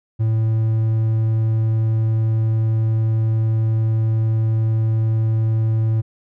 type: tone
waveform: triangle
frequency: 111.1 Hz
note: A2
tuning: 17 cents sharp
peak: -13 dBFS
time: 0.19-6.02 s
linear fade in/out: 20 ms
effects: none